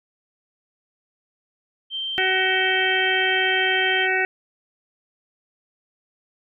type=tone; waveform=sine; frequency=3136 Hz; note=G7; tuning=in tune; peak=-25 dBFS; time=1.9-4.08 s; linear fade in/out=50 ms
type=harmonic tone; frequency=376.1 Hz; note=F#4; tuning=28 cents sharp; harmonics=1 / 2 / 4 / 5 / 6 / 7; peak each=-26 / -27 / -25 / -23 / -27 / -28 dBFS; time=2.18-4.25 s; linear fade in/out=0 ms
effects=none